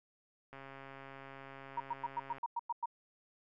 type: click train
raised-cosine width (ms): 0.5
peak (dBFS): -35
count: 253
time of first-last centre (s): 0.53-2.383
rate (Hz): 136
type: tone bursts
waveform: sine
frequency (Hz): 943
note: A#5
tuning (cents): +20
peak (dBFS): -33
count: 9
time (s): 1.77-2.858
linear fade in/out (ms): 5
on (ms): 32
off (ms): 100
effects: none